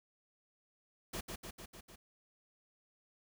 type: noise with echo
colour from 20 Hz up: pink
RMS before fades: -41 dBFS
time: 1.13-1.21 s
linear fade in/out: 10 ms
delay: 150 ms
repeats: 5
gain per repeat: -3 dB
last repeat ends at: 1.96 s
effects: none